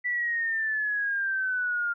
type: exponential sweep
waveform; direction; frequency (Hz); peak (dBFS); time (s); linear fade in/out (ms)
sine; down; 1975.5 to 1400; -25; 0.04-1.94; 20
effects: none